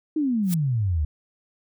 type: exponential sweep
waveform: sine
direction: down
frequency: 321 to 71.3 Hz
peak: -20 dBFS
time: 0.16-1.05 s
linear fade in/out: 5 ms
type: noise with exponential growth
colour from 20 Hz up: blue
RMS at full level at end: -26 dBFS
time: 0.43-0.54 s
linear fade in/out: 2 ms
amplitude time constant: 23 ms
effects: none